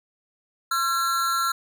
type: tone with amplitude modulation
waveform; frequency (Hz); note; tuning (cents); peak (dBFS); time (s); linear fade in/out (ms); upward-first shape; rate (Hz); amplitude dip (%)
square; 1358; F6; -49; -19; 0.71-1.52; 5; sine; 297; 70
effects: none